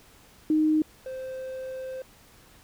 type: tone pair in turn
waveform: sine / triangle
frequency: 309.8 / 521 Hz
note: D#4 / C5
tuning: -7 / -7 cents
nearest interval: major sixth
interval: 900 cents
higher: second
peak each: -19 / -31 dBFS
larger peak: first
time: 0.5-0.82 / 1.06-2.02 s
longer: second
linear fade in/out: 2 ms
effects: pink hiss -55 dBFS RMS until 2.63 s